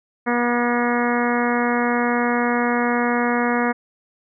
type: harmonic tone with a mistuned harmonic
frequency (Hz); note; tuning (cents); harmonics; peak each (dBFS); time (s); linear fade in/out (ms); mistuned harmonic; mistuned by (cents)
241; B3; -42; 1 / 2 / 3 / 4 / 5 / 6 / 7 / 8 / 9; -21 / -24 / -26 / -27 / -28 / -29 / -29 / -30 / -31; 0.26-3.73; 20; 8; -21
effects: none